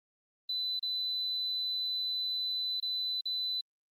sine tone with dropouts, 4004 Hz, B7, 23 cents sharp, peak -30 dBFS, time 0.49-3.61 s, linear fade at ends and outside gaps 5 ms, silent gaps 0.794-0.827 / 2.801-2.825 / 3.21-3.255 s, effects tanh soft clip ceiling -26 dBFS + Opus 24 kbps

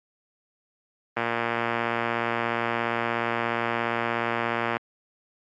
click train, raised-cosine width 0.5 ms, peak -10 dBFS, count 422, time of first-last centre 1.17-4.768 s, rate 117 Hz, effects high-pass 150 Hz 12 dB/octave + Opus 24 kbps

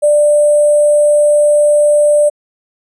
sine tone with sample-and-hold, 592 Hz, D5, 14 cents sharp, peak -6 dBFS, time 0.02-2.3 s, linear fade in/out 20 ms, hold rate 8820 Hz, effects resampled to 22050 Hz

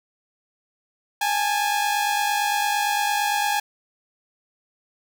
sawtooth tone pair together, 820 / 868.8 Hz, G#5 / A5, -22 / -22 cents, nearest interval minor second, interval 100 cents, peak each -18 / -22 dBFS, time 1.21-3.6 s, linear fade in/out 5 ms, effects none

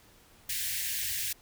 white band-stop noise, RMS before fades -33 dBFS, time 0.49-1.33 s, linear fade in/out 5 ms, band 110 to 1600 Hz, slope 96 dB/octave, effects pink hiss -59 dBFS RMS until 1.41 s

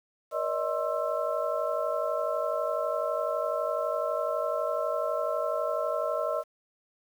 sine tone cluster, 478.3 / 578 / 630 / 1062 / 1328 Hz, A#4 / D5 / D#5 / C6 / E6, +44 / -28 / +21 / +25 / +12 cents, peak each -36 / -32 / -30 / -36 / -35 dBFS, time 0.31-6.44 s, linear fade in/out 50 ms, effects 9-bit

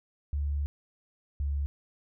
sine tone pair in turn, 72 / 70.97 Hz, D2 / C#2, -34 / +41 cents, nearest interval unison, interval 25 cents, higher first, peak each -27 dBFS, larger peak neither, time 0.33-0.66 / 1.4-1.66 s, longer first, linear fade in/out 0 ms, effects none

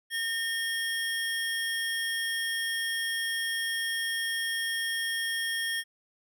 square tone pair together, 1827 / 3255 Hz, A#6 / G#7, -35 / -36 cents, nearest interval minor seventh, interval 999 cents, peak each -31 / -34 dBFS, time 0.1-5.84 s, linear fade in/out 50 ms, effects none

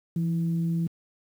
sine tone with frequency modulation, 167.6 Hz, E3, 29 cents sharp, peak -23 dBFS, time 0.16-0.87 s, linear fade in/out 2 ms, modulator 159 Hz, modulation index 0.36, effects high-pass 80 Hz 12 dB/octave + 9-bit

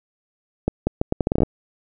accelerating click train, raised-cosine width 2 ms, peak -5 dBFS, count 12, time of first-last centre 0.68-1.433 s, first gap 190 ms, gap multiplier 0.76, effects none

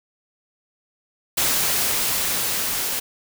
white noise with level ramp, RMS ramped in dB -20 to -25 dBFS, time 1.37-3 s, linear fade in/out 10 ms, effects none

